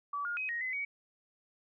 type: tone with pitch steps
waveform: sine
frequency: 1148 / 1421 / 2528 / 1877 / 2031 / 2252 Hz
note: D6 / F6 / D#7 / A#6 / B6 / C#7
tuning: -40 / +30 / +27 / +11 / +48 / +27 cents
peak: -33 dBFS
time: 0.13-0.85 s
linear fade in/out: 5 ms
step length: 120 ms
effects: none